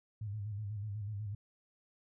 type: tone with vibrato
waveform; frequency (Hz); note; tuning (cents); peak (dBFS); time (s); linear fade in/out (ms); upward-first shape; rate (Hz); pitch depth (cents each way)
sine; 104; G#2; +3; -37; 0.21-1.35; 5; square; 8.1; 68
effects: none